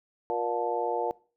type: harmonic tone with a mistuned harmonic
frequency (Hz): 118.7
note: A#2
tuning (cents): +32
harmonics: 3 / 4 / 5 / 6 / 7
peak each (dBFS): -35 / -31 / -36 / -33 / -32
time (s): 0.3-1.11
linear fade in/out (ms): 0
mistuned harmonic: 7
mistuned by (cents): +91
effects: noise-tail reverb RT60 0.4 s tail -22 dB re dry